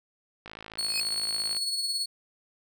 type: click train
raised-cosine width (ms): 0.3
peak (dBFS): -25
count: 61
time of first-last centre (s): 0.46-1.567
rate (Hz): 54.2
type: tone with tremolo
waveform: 35% pulse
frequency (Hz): 4376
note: C#8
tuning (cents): -23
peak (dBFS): -24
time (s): 0.78-2.06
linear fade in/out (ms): 10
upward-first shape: triangle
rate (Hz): 18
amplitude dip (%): 50
type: tone with exponential growth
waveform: 25% pulse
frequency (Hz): 2525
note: D#7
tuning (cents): +25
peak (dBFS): -21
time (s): 0.82-1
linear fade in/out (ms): 1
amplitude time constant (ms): 38
effects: none